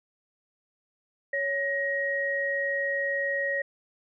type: tone pair together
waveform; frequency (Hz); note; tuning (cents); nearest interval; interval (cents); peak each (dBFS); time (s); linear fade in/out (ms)
sine; 557.1 / 1887; C#5 / A#6; +9 / +21; octave + major sixth; 2112; -30 / -27; 1.33-3.62; 5
effects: none